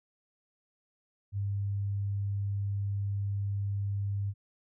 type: tone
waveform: sine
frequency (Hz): 100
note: G2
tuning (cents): +35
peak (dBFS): -29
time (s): 1.32-4.34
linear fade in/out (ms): 50
effects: none